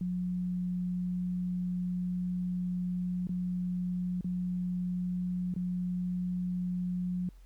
sine tone with dropouts, 179.9 Hz, F#3, 48 cents flat, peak -30 dBFS, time 0.01-7.29 s, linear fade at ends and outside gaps 2 ms, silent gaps 3.271-3.292 / 4.21-4.244 / 5.54-5.562 s, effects added 44 Hz sine -50 dBFS peak until 7.45 s + pink hiss -69 dBFS RMS until 7.45 s

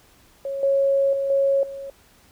sine tone with level steps, 550 Hz, C#5, 14 cents flat, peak -25 / -16 / -21 / -16 / -31 dBFS, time 0.45-1.9 s, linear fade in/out 2 ms, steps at 0.63 / 1.13 / 1.3 / 1.63 s, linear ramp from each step 2 ms, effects pink hiss -55 dBFS RMS until 2.31 s

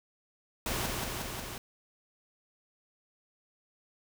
pink noise with echo, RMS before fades -33 dBFS, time 0.66-0.86 s, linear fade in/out 2 ms, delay 180 ms, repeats 4, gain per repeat -2 dB, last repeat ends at 1.58 s, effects none

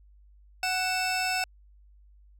25% pulse tone pair together, 742.2 / 2645 Hz, F#5 / E7, +5 / +5 cents, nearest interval octave + minor seventh, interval 2200 cents, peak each -25 dBFS, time 0.63-1.44 s, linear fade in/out 2 ms, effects added 50 Hz sine -53 dBFS peak until 2.39 s + low-pass 12000 Hz 12 dB/octave

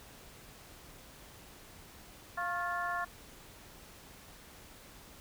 harmonic tone with a mistuned harmonic, 349.5 Hz, F4, 1 cent sharp, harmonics 2 / 3 / 4 / 5, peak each -38 / -37 / -39 / -39 dBFS, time 2.37-3.05 s, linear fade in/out 10 ms, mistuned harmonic 3, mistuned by +57 cents, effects pink hiss -54 dBFS RMS until 5.2 s

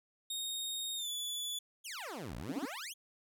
sawtooth tone with pitch glide, 3717 to 3448 Hz, A#7 to A7, -6 to -36 cents, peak -34 dBFS, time 0.3-1.59 s, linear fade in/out 5 ms, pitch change -130 cents, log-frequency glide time 0.96-1.09 s
15% pulse exponential two-way sweep, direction down then up, 3505 to 52.7 to 3505 Hz, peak -35 dBFS, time 1.84-2.94 s, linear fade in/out 20 ms, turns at 2.36 s
sine tone bursts, 277.2 Hz, C#4, in tune, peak -33 dBFS, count 3, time 2.49-2.655 s, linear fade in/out 5 ms, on 31 ms, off 36 ms
effects none

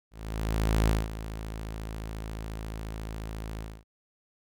sawtooth tone with ADSR envelope, 54.2 Hz, A1, 25 cents flat, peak -17 dBFS, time 0.11-3.84 s, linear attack 770 ms, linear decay 200 ms, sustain -14 dB, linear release 240 ms, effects none

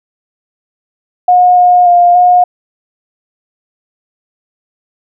sine tone with pitch steps, 721 / 717 / 703 / 718 Hz, F#5 / F5 / F5 / F5, -45 / +45 / +11 / +48 cents, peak -3 dBFS, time 1.28-2.44 s, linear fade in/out 5 ms, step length 290 ms, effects none

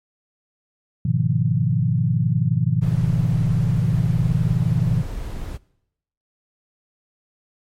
sine chord, F half-diminished seventh, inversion first, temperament equal, 103.83 / 123.47 / 155.56 / 174.61 Hz, Ab2 / Cb3 / Eb3 / F3, 0 / 0 / 0 / 0 cents, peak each -25 / -20 / -21 / -24 dBFS, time 1.05-5.02 s, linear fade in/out 5 ms
brown noise, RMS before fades -30 dBFS, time 2.81-5.58 s, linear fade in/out 20 ms
effects noise-tail reverb RT60 0.8 s tail -22 dB re dry + MP3 64 kbps

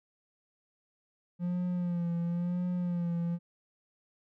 triangle tone with vibrato, 174.61 Hz, F3, in tune, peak -27 dBFS, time 1.39-3.39 s, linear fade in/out 50 ms, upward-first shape sine, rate 0.97 Hz, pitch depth 45 cents each way, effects none

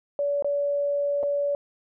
sine tone with dropouts, 572 Hz, D5, 46 cents flat, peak -22 dBFS, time 0.19-1.55 s, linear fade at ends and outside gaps 1 ms, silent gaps 0.424-0.445 / 1.23-1.234 s, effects none

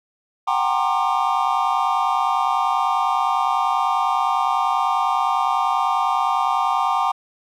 triangle tone cluster, 750 / 800 / 931 / 1066 / 1198 Hz, F#5 / G5 / A#5 / C6 / D6, +23 / +35 / -2 / +32 / +34 cents, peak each -22 dBFS, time 0.47-7.12 s, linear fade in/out 10 ms, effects none

